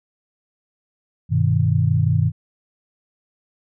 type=chord; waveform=sine; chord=G augmented; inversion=none; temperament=equal; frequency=98 / 123.47 / 155.56 Hz; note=G2 / B2 / D#3; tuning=0 / 0 / 0 cents; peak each=-19 dBFS; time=1.29-2.32 s; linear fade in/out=50 ms; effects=none